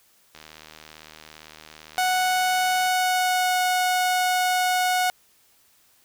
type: click train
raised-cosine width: 0.2 ms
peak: -25 dBFS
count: 197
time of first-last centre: 0.35-2.873 s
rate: 77.7 Hz
type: tone with pitch glide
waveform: sawtooth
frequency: 738 to 732.5 Hz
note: F#5 to F#5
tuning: -5 to -18 cents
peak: -16 dBFS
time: 1.98-5.1 s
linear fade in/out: 0 ms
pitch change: -13 cents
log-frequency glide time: 2.89-3.55 s
effects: white hiss -60 dBFS RMS until 6.04 s

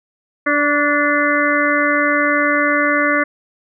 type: harmonic tone with a mistuned harmonic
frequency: 292.2 Hz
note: D4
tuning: 9 cents flat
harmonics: 1 / 2 / 4 / 5 / 6 / 7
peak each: -20 / -20 / -20 / -20 / -20 / -20 dBFS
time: 0.46-3.24 s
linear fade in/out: 10 ms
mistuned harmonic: 4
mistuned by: -25 cents
effects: none

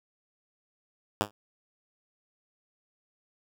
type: tone with exponential decay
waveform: 5% pulse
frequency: 103.83 Hz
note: G#2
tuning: in tune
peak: -10 dBFS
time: 1.21-1.31 s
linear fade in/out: 0 ms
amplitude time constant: 21 ms
effects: none

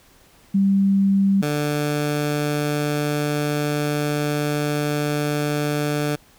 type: tone pair in turn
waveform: sine / 15% pulse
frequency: 196 / 147.75 Hz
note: G3 / D3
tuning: 0 / +11 cents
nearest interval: perfect fourth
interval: 489 cents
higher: first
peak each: -14 dBFS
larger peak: neither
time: 0.54-1.42 / 1.42-6.16 s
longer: second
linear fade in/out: 10 ms
effects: pink hiss -53 dBFS RMS until 6.38 s

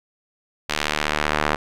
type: tone with band-pass filter sweep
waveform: sawtooth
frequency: 75.4 Hz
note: D2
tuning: 46 cents sharp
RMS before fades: -23 dBFS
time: 0.69-1.56 s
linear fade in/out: 10 ms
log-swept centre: 3200 to 1300 Hz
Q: 0.83
effects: none

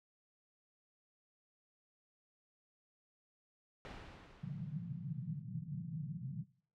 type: noise with exponential decay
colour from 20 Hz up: pink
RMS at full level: -47 dBFS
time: 3.85-5.42 s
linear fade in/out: 0 ms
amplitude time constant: 340 ms
type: band-pass noise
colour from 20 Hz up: pink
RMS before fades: -43 dBFS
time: 4.43-6.44 s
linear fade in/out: 10 ms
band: 130 to 170 Hz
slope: 48 dB/octave
effects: noise-tail reverb RT60 0.5 s tail -20 dB re dry + low-pass 3000 Hz 12 dB/octave

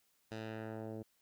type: tone with low-pass filter sweep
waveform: 10% pulse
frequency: 110.3 Hz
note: A2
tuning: 5 cents sharp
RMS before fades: -44 dBFS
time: 0.31-1.03 s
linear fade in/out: 10 ms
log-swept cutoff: 5500 to 420 Hz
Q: 1
effects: white hiss -75 dBFS RMS until 1.21 s

